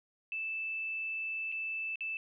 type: tone with dropouts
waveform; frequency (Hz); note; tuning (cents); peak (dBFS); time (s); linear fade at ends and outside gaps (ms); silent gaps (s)
sine; 2637; E7; 0; -34; 0.32-2.17; 1; 1.518-1.523 / 1.957-2.007
effects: none